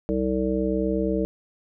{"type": "harmonic tone", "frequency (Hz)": 64.2, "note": "C2", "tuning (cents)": -32, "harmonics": [1, 3, 5, 7, 9], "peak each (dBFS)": [-31, -27, -26, -27, -30], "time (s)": [0.09, 1.25], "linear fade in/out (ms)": 0, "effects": []}